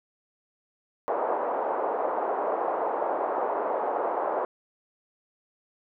pink band-pass noise, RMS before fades -28 dBFS, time 1.08-4.45 s, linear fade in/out 0 ms, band 460 to 990 Hz, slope 24 dB/octave, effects none

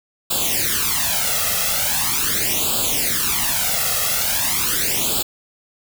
white noise with flanger, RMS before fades -20 dBFS, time 0.3-5.23 s, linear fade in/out 10 ms, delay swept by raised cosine 0.25 to 1.55 ms, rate 0.41 Hz, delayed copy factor +0.85, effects none

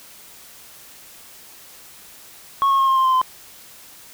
sine tone with pitch steps, 1100 / 1088 / 1076.1 / 1064.4 / 1052.8 / 1041.3 / 1029.9 Hz, C#6 / C#6 / C6 / C6 / C6 / C6 / C6, -14 / -33 / +48 / +29 / +10 / -9 / -28 cents, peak -11 dBFS, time 2.62-3.215 s, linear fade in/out 0 ms, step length 85 ms, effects tanh soft clip ceiling -13 dBFS + white hiss -44 dBFS RMS until 4.13 s

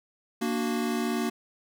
square chord, Bb augmented, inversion none, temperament equal, 233.1 / 293.7 / 370 Hz, Bb3 / D4 / F#4, 0 / 0 / 0 cents, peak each -29 / -34 / -33 dBFS, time 0.41-1.3 s, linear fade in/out 10 ms, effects none

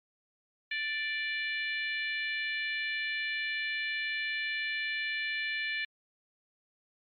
harmonic tone, 587.3 Hz, D5, in tune, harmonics 3 / 4 / 5 / 6 / 7, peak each -34 / -35 / -41 / -43 / -45 dBFS, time 0.71-5.85 s, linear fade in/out 5 ms, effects MP3 32 kbps

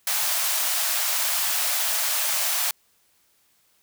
white high-pass noise, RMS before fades -24 dBFS, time 0.07-2.71 s, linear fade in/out 2 ms, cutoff 580 Hz, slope 96 dB/octave, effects white hiss -64 dBFS RMS until 3.82 s

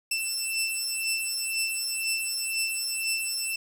15% pulse beating tone pair, 2667 / 2669 Hz, E7 / E7, +20 / +21 cents, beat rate 2 Hz, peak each -23 dBFS, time 0.11-3.56 s, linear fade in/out 5 ms, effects 8-bit

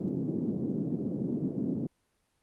white band-pass noise, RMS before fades -32 dBFS, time 0-1.87 s, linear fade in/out 5 ms, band 150 to 300 Hz, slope 24 dB/octave, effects pink hiss -74 dBFS RMS until 2.42 s + Opus 32 kbps

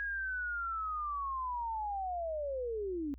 sine linear sweep, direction down, 1657 to 270 Hz, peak -34 dBFS, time 0-3.14 s, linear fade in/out 0 ms, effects added 60 Hz sine -49 dBFS peak until 3.18 s

